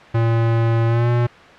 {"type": "tone with pitch glide", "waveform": "square", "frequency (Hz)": [114.9, 120.13], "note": ["A#2", "B2"], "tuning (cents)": [-25, -47], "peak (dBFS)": -15, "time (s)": [0.14, 1.27], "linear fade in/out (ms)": 10, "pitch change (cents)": 78, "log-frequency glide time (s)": [0.87, 1.1], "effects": ["white hiss -41 dBFS RMS until 1.58 s", "low-pass 2000 Hz 12 dB/octave"]}